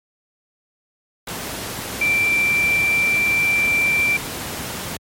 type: tone in noise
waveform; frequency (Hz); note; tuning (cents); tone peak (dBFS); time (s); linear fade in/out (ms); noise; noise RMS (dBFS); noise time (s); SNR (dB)
sine; 2349; D7; 0; -15; 2.01-4.17; 5; pink; -28; 1.27-4.97; +10
effects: high-pass 80 Hz 12 dB/octave + MP3 64 kbps